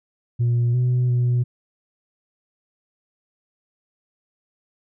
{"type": "tone with pitch steps", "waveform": "sine", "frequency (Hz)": [119.6, 124.6, 122.5], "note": ["A#2", "B2", "B2"], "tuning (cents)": [45, 16, -14], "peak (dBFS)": -14, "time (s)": [0.39, 1.44], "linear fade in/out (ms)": 20, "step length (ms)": 350, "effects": ["tanh soft clip ceiling -15 dBFS"]}